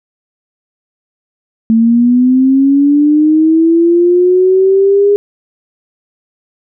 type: linear sweep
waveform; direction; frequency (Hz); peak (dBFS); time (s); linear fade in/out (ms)
sine; up; 222.5 to 409.8; -5; 1.7-5.16; 0
effects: none